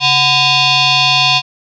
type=tone with frequency modulation; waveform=sine; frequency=138.59 Hz; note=C#3; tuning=in tune; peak=-8 dBFS; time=0-1.42 s; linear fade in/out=50 ms; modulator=876 Hz; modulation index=5; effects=none